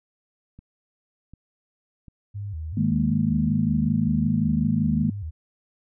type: click train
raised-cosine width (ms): 5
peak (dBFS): -32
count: 4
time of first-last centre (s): 0.59-2.829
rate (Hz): 1.34
type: tone with vibrato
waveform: sine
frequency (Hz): 89.5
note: F2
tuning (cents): +43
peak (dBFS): -29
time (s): 2.34-5.31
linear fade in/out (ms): 20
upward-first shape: square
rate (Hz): 2.6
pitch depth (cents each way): 220
type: chord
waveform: sine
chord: D# suspended fourth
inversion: none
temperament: equal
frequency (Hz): 155.56 / 207.7 / 233.1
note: D#3 / G#3 / A#3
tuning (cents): 0 / 0 / 0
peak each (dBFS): -24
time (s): 2.77-5.1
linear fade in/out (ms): 5
effects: none